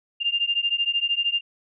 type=beating tone pair; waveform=sine; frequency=2794 / 2807 Hz; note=F7 / F7; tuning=0 / +8 cents; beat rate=13 Hz; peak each=-24 dBFS; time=0.2-1.41 s; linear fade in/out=20 ms; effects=none